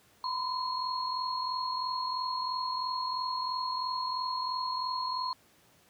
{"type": "tone cluster", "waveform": "sine", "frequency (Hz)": [978, 1021, 4296], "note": ["B5", "C6", "C8"], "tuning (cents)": [-17, -43, 45], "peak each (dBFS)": [-39, -32, -37], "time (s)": [0.24, 5.33], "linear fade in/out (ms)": 2, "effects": ["pink hiss -63 dBFS RMS until 5.89 s", "high-pass 100 Hz 12 dB/octave"]}